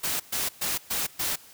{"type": "noise bursts", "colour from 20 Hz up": "white", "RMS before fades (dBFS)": -28, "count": 5, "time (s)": [0.03, 1.36], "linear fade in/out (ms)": 10, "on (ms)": 170, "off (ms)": 120, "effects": ["white hiss -51 dBFS RMS until 1.53 s"]}